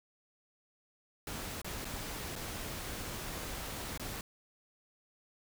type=noise with dropouts; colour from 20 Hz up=pink; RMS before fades=-41 dBFS; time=1.27-4.21 s; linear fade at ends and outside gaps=2 ms; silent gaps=1.617-1.645 / 1.846-1.852 / 2.356-2.361 / 3.976-3.996 s; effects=none